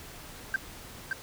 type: tone with echo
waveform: triangle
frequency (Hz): 1568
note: G6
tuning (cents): 0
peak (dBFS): -20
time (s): 0.54-0.56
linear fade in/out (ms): 2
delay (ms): 570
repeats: 1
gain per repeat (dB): -5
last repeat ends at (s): 1.13
effects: tanh soft clip ceiling -21 dBFS + pink hiss -46 dBFS RMS until 1.22 s